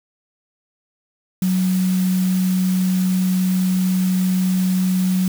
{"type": "tone in noise", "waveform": "sine", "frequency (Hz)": 185, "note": "F#3", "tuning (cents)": 0, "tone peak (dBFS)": -15, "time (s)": [1.42, 5.28], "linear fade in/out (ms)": 2, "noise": "white", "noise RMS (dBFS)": -33, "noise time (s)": [1.42, 5.28], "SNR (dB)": 15, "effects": []}